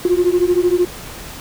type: beating tone pair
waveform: sine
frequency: 349.2 / 362.2 Hz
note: F4 / F#4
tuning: 0 / -37 cents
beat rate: 13 Hz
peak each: -14 dBFS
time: 0.05-0.85 s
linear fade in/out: 2 ms
effects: tanh soft clip ceiling -6 dBFS + pink hiss -33 dBFS RMS until 1.4 s